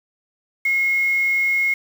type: tone with quantisation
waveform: sine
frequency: 2161 Hz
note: C#7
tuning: 45 cents flat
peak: -16 dBFS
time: 0.65-1.74 s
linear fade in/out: 5 ms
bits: 6
effects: none